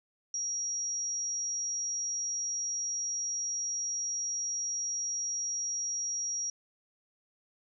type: tone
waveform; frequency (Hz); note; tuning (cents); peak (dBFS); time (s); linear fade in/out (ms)
sine; 5680; F8; +28; -31; 0.34-6.5; 2
effects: none